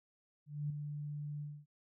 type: tone with ADSR envelope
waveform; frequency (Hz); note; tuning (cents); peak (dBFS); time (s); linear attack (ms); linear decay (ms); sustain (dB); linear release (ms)
sine; 147.3; D3; +6; -33; 0.46-1.66; 240; 5; -6; 250
effects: none